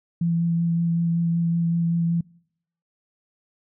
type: tone with vibrato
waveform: sine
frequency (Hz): 168.5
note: E3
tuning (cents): +38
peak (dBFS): -19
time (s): 0.21-2.21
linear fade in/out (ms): 5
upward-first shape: sine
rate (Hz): 5.3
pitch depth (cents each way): 12
effects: noise-tail reverb RT60 0.7 s tail -25 dB re dry